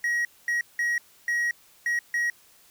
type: tone bursts at uneven times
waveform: triangle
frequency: 1900 Hz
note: A#6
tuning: 33 cents sharp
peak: -21 dBFS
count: 6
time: 0.04-0.25 / 0.48-0.61 / 0.79-0.98 / 1.28-1.51 / 1.86-1.99 / 2.14-2.3 s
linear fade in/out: 2 ms
effects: white hiss -57 dBFS RMS until 2.7 s